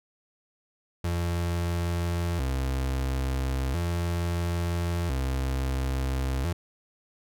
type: tone with vibrato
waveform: 35% pulse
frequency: 75.3 Hz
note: D2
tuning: 44 cents sharp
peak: -24 dBFS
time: 1.04-6.53 s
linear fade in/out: 5 ms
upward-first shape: square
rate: 0.37 Hz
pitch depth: 230 cents each way
effects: none